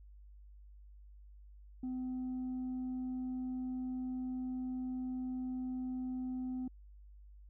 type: tone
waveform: sine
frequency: 255 Hz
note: C4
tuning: 44 cents flat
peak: -34 dBFS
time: 1.83-6.68 s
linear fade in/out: 5 ms
effects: tanh soft clip ceiling -35 dBFS + added 50 Hz sine -53 dBFS peak until 7.49 s